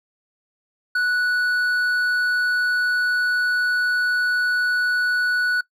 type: tone with hard clipping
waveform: sine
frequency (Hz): 1476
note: F#6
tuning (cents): -5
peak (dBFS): -19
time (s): 0.95-5.61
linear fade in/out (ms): 5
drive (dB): 5
effects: noise-tail reverb RT60 0.1 s tail -20 dB re dry